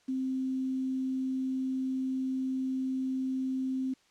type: tone with quantisation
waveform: sine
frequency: 261.6 Hz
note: C4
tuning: in tune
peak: -29 dBFS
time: 0.08-3.94 s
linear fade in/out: 10 ms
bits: 9
effects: white hiss -66 dBFS RMS until 4.1 s + low-pass 6000 Hz 12 dB/octave